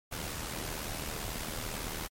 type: noise with amplitude modulation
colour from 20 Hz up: pink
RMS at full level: -35 dBFS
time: 0.11-2.08 s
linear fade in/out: 20 ms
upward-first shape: sine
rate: 78 Hz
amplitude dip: 60%
effects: MP3 64 kbps